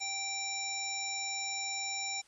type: harmonic tone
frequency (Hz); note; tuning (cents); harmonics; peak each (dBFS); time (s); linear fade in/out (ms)
783; G5; -2; 1 / 3 / 5 / 7 / 9; -43 / -39 / -43 / -41 / -39; 0-2.22; 20
effects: white hiss -64 dBFS RMS until 2.27 s + resampled to 22050 Hz